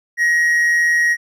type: tone with amplitude modulation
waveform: triangle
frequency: 1892 Hz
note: A#6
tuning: 25 cents sharp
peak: -9 dBFS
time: 0.17-1.17 s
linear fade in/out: 50 ms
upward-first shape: sine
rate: 162 Hz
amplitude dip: 35%
effects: none